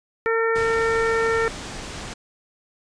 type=harmonic tone; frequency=453.9 Hz; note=A#4; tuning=46 cents flat; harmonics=1 / 2 / 3 / 4 / 5; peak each=-20 / -31 / -26 / -26 / -34 dBFS; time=0.26-1.48 s; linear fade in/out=0 ms
type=low-pass noise; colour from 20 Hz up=pink; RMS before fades=-34 dBFS; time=0.55-2.14 s; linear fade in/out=10 ms; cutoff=8500 Hz; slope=24 dB/octave
effects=resampled to 22050 Hz